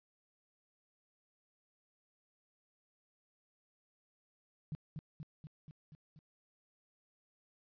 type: tone with echo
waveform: sine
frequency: 152.9 Hz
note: D#3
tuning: 30 cents flat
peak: -37 dBFS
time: 4.72-4.75 s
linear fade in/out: 0 ms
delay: 240 ms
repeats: 6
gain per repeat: -3 dB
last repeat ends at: 6.19 s
effects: resampled to 11025 Hz + 13-bit